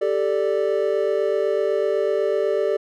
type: chord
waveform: triangle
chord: G suspended second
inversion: none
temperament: equal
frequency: 392 / 440 / 587.3 Hz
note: G4 / A4 / D5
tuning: 0 / 0 / 0 cents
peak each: -21 dBFS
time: 0.01-2.77 s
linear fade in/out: 10 ms
effects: none